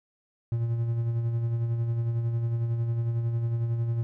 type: tone with tremolo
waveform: triangle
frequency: 116.54 Hz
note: A#2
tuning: in tune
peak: -21 dBFS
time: 0.52-4.03 s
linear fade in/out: 0 ms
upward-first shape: sine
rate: 11 Hz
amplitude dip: 40%
effects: none